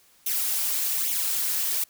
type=noise with flanger; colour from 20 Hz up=blue; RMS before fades=-26 dBFS; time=0.26-1.84 s; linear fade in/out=5 ms; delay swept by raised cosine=0.31 to 4.91 ms; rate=1.2 Hz; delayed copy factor=+0.7; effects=white hiss -59 dBFS RMS until 1.89 s